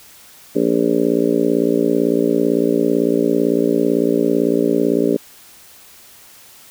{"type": "harmonic tone", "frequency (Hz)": 57.9, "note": "A#1", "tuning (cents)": -11, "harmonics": [3, 4, 5, 6, 7, 8, 9, 10], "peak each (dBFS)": [-26, -21, -18, -29, -18, -23, -24, -28], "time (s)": [0.55, 5.17], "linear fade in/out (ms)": 10, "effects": ["white hiss -44 dBFS RMS until 6.7 s"]}